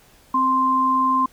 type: tone pair together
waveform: sine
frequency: 261.6 / 1046.5 Hz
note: C4 / C6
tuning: 0 / 0 cents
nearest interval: 2 octaves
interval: 2400 cents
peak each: -24 / -16 dBFS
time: 0.34-1.26 s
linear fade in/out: 5 ms
effects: pink hiss -53 dBFS RMS until 1.32 s